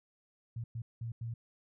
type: tone bursts at uneven times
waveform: sine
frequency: 115.5 Hz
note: A#2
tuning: 16 cents flat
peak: -36 dBFS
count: 4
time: 0.56-0.64 / 0.75-0.82 / 1.01-1.12 / 1.21-1.34 s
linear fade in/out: 5 ms
effects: none